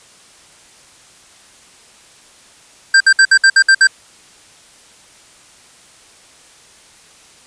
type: tone bursts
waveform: square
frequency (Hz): 1575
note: G6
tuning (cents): +8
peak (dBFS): -6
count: 8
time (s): 2.94-3.872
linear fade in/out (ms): 5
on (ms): 64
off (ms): 60
effects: white hiss -45 dBFS RMS until 7.46 s + resampled to 22050 Hz